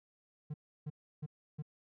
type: tone bursts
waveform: triangle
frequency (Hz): 150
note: D3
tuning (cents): +37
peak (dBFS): -35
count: 4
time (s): 0.5-1.624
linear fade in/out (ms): 10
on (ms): 41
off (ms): 320
effects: none